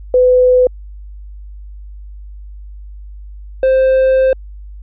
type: tone pair in turn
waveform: sine / triangle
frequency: 503 / 524.4 Hz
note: B4 / C5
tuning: +32 / +4 cents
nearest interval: minor second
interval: 72 cents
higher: second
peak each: -6 dBFS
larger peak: neither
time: 0.14-0.67 / 3.63-4.33 s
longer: second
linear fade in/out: 2 ms
effects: added 50 Hz sine -29 dBFS peak until 4.82 s + resampled to 8000 Hz